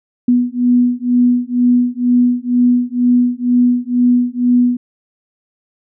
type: beating tone pair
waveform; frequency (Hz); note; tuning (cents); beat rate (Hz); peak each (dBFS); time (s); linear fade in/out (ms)
sine; 244.3 / 246.4; B3 / B3; -19 / -4; 2.1; -13; 0.28-4.77; 5
effects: none